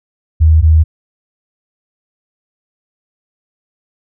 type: tone pair in turn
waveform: sine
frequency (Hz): 79.1 / 79.1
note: D#2 / D#2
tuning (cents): +29 / +29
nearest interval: unison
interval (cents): 0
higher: neither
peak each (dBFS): -4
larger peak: neither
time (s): 0.4-0.62 / 0.62-0.84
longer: neither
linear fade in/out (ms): 20
effects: none